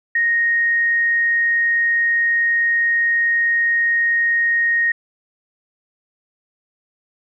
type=tone; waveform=sine; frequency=1864.7 Hz; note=A#6; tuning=in tune; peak=-14 dBFS; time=0.15-4.92 s; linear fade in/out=5 ms; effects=none